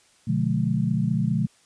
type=chord; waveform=sine; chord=B diminished seventh; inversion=none; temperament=just; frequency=123.47 / 148.16 / 177.8 / 213.4 Hz; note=B2 / D3 / F3 / Ab3; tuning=0 / +16 / +31 / +47 cents; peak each=-26 dBFS; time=0.27-1.47 s; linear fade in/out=10 ms; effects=white hiss -59 dBFS RMS until 1.65 s + resampled to 22050 Hz